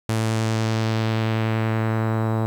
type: tone with low-pass filter sweep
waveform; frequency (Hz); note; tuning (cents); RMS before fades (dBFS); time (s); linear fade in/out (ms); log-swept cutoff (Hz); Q
sawtooth; 111.2; A2; +19; -22; 0.09-2.46; 0; 11000 to 1000; 1.2
effects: 8-bit